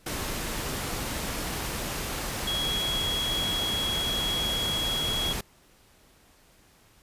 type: tone in noise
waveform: sine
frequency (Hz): 3322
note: G#7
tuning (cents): 0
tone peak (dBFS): -27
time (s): 2.47-5.33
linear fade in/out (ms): 5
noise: pink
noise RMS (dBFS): -32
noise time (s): 0.06-5.41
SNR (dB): +2
effects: pink hiss -59 dBFS RMS until 7.02 s + resampled to 32000 Hz